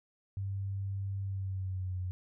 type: tone with pitch glide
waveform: sine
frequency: 98 to 91.44 Hz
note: G2 to F#2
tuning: 0 to -20 cents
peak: -33 dBFS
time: 0.37-2.11 s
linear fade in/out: 0 ms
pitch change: -120 cents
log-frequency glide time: 1.22-1.99 s
effects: none